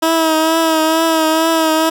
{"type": "tone with vibrato", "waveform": "15% pulse", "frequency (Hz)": 321.5, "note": "E4", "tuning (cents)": -43, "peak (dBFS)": -5, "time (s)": [0.02, 1.9], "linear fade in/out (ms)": 10, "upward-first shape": "triangle", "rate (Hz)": 2.2, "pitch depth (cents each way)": 40, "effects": []}